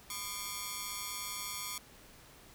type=ring-modulated tone; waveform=5% pulse; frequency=1117 Hz; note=C#6; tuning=13 cents sharp; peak=-23 dBFS; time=0.1-1.78 s; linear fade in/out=2 ms; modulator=106 Hz; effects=pink hiss -57 dBFS RMS until 2.54 s